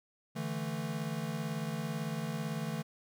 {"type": "chord", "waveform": "square", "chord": "D suspended second", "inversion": "none", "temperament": "equal", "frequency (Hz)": [146.83, 164.81, 220], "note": ["D3", "E3", "A3"], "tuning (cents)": [0, 0, 0], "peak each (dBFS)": [-40, -39, -40], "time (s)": [0.35, 2.83], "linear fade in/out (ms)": 20, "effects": []}